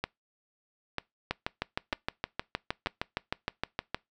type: two click trains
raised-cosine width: 0.3 ms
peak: -13 / -14 dBFS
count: 18 / 4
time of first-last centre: 1.31-3.946 / 0.04-2.87 s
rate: 6.45 / 1.06 Hz
effects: noise-tail reverb RT60 0.2 s tail -24 dB re dry